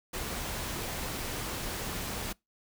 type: noise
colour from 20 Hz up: pink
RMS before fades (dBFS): -36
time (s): 0.13-2.33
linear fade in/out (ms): 10
effects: noise-tail reverb RT60 0.2 s tail -25 dB re dry